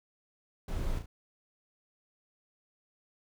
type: noise with echo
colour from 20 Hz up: brown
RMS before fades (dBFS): -34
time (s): 0.68-0.99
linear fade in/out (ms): 5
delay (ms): 35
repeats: 2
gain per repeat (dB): -6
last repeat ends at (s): 1.06
effects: none